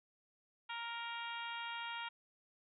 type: harmonic tone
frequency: 466.8 Hz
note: A#4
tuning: 2 cents sharp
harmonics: 2 / 3 / 4 / 5 / 6 / 7 / 8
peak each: -45 / -47 / -51 / -50 / -50 / -50 / -57 dBFS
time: 0.69-2.09 s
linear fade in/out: 10 ms
effects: none